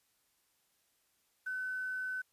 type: tone with quantisation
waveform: sine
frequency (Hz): 1513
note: F#6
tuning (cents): +38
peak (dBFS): -35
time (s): 1.46-2.22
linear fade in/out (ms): 10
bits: 10
effects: white hiss -75 dBFS RMS until 2.32 s + resampled to 32000 Hz